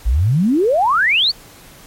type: exponential sweep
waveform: sine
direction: up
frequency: 49.71 to 4700 Hz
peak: -11 dBFS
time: 0.05-1.32 s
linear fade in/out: 20 ms
effects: pink hiss -42 dBFS RMS until 1.86 s + MP3 64 kbps